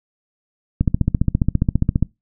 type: click train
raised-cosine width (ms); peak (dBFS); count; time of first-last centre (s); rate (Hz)
5; -3; 19; 0.81-2.026; 14.8
effects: noise-tail reverb RT60 0.2 s tail -23 dB re dry